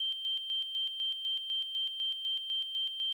sine tone with tremolo, 3141 Hz, G7, 3 cents sharp, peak -30 dBFS, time 0-3.13 s, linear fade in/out 5 ms, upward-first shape square, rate 4 Hz, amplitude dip 55%, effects 10-bit

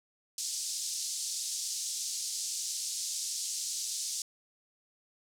pink band-pass noise, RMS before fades -36 dBFS, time 0.38-4.22 s, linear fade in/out 2 ms, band 4900 to 8800 Hz, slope 24 dB/octave, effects none

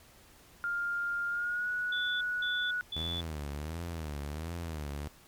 sine tone with pitch glide, 1403 to 1466.8 Hz, F6 to F#6, +8 to -15 cents, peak -30 dBFS, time 0.64-2.81 s, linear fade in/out 0 ms, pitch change +77 cents, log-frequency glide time 1.29-1.7 s
sine tone bursts, 3463 Hz, A7, 28 cents flat, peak -34 dBFS, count 3, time 1.92-3.21 s, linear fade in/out 5 ms, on 290 ms, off 210 ms
sawtooth tone with vibrato, 78.2 Hz, D#2, 9 cents sharp, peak -32 dBFS, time 2.96-5.08 s, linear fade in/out 0 ms, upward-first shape sine, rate 1.4 Hz, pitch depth 160 cents each way
effects pink hiss -58 dBFS RMS until 5.27 s + MP3 96 kbps

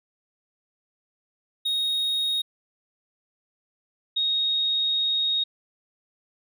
triangle / sine tone pair in turn, 3743 / 3743 Hz, A#7 / A#7, +6 / +6 cents, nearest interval unison, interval 0 cents, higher neither, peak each -21 dBFS, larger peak neither, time 1.65-2.42 / 4.16-5.44 s, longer second, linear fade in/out 10 ms, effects none

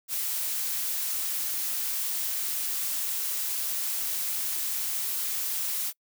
blue noise, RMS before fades -30 dBFS, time 0.08-5.93 s, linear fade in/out 50 ms, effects noise-tail reverb RT60 0.1 s tail -26 dB re dry

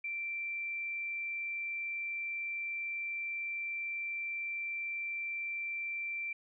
sine tone, 2349 Hz, D7, in tune, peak -35 dBFS, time 0.04-6.33 s, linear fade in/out 5 ms, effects none

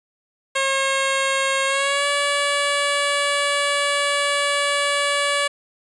10% pulse tone with pitch glide, 540 to 572.1 Hz, C#5 to D5, -45 to -45 cents, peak -10 dBFS, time 0.55-5.48 s, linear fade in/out 10 ms, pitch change +100 cents, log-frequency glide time 1.66-2.06 s, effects resampled to 24000 Hz + 8-bit

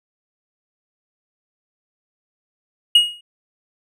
triangle tone with exponential decay, 2881 Hz, F#7, 47 cents flat, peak -4 dBFS, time 2.95-3.21 s, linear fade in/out 5 ms, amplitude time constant 55 ms, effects none

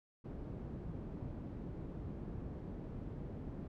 white low-pass noise, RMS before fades -45 dBFS, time 0.24-3.68 s, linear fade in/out 10 ms, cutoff 230 Hz, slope 12 dB/octave, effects none

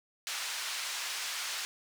white band-pass noise, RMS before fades -37 dBFS, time 0.27-1.65 s, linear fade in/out 0 ms, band 1100 to 5800 Hz, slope 12 dB/octave, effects none

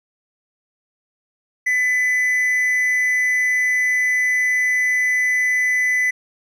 triangle tone with amplitude modulation, 2002 Hz, B6, 23 cents sharp, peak -12 dBFS, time 1.66-6.11 s, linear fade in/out 10 ms, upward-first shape sine, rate 239 Hz, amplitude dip 40%, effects none

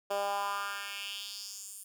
10% pulse tone with high-pass filter sweep, 200.7 Hz, G3, 41 cents sharp, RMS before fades -37 dBFS, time 0.1-1.84 s, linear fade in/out 10 ms, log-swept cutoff 530 to 10000 Hz, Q 2.8, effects none

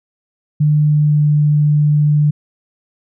sine tone with pitch glide, 150 to 148.79 Hz, D3 to D3, +37 to +23 cents, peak -9 dBFS, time 0.6-2.31 s, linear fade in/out 10 ms, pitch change -14 cents, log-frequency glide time 0.87-1.28 s, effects none

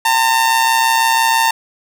sawtooth tone with amplitude modulation, 906 Hz, A#5, 50 cents flat, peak -5 dBFS, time 0.05-1.51 s, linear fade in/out 5 ms, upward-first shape sine, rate 126 Hz, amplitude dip 55%, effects none

